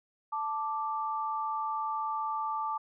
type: tone pair together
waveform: sine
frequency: 880 / 1174.7 Hz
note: A5 / D6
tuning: 0 / 0 cents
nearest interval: perfect fourth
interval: 500 cents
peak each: -33 / -33 dBFS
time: 0.32-2.78 s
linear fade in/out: 10 ms
effects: none